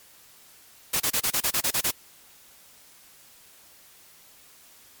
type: noise bursts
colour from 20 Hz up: white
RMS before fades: -24 dBFS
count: 10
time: 0.93-1.911 s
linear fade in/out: 10 ms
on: 72 ms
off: 29 ms
effects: white hiss -53 dBFS RMS until 5 s + MP3 96 kbps